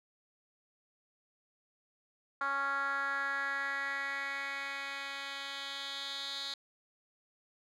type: tone with band-pass filter sweep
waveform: 10% pulse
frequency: 277.2 Hz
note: C#4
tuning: in tune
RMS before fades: -37 dBFS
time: 2.41-6.54 s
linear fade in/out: 2 ms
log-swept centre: 1300 to 3900 Hz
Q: 3.8
effects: none